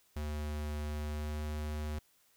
square tone with pitch glide, 74.9 to 75.6 Hz, D2 to D#2, +35 to -49 cents, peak -36 dBFS, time 0.16-1.99 s, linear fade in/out 5 ms, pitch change +16 cents, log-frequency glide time 1.13-1.4 s, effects white hiss -69 dBFS RMS until 2.36 s

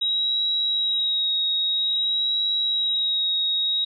sine tone with vibrato, 3820 Hz, A#7, 42 cents sharp, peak -20 dBFS, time 0.01-3.85 s, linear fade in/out 10 ms, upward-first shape sine, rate 0.51 Hz, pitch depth 21 cents each way, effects none

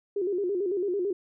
sine tone with vibrato, 380 Hz, F#4, 46 cents sharp, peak -25 dBFS, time 0.16-1.13 s, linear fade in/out 5 ms, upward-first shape square, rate 9 Hz, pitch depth 110 cents each way, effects none

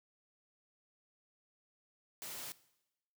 white noise, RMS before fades -45 dBFS, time 2.22-2.52 s, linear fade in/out 0 ms, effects noise-tail reverb RT60 0.9 s tail -19 dB re dry + high-pass 80 Hz 12 dB/octave

